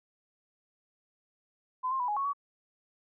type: tone with pitch steps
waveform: sine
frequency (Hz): 1018 / 1060 / 985 / 835 / 1105 / 1131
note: C6 / C6 / B5 / G#5 / C#6 / C#6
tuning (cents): -48 / +22 / -5 / +9 / -6 / +34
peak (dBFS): -28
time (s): 1.83-2.334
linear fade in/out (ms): 20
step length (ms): 84
effects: none